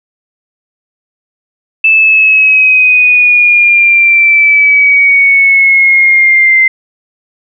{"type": "exponential sweep", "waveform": "sine", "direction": "down", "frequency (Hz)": [2637, 2073], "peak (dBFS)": -3, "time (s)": [1.84, 6.68], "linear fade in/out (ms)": 5, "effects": []}